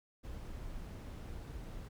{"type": "noise", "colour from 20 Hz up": "brown", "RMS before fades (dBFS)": -45, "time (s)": [0.23, 1.89], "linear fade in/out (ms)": 20, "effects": []}